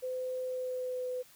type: tone with pitch glide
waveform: sine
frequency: 510 to 503 Hz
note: C5 to B4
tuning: -44 to +32 cents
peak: -33 dBFS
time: 0.02-1.23 s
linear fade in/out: 20 ms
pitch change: -24 cents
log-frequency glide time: 0.45-1.07 s
effects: white hiss -59 dBFS RMS until 1.35 s